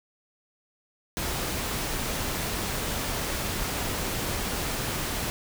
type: noise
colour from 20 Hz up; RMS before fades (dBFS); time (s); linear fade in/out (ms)
pink; -30; 1.17-5.3; 0
effects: none